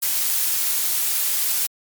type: noise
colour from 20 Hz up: blue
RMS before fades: -21 dBFS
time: 0.02-1.67 s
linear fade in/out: 10 ms
effects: MP3 96 kbps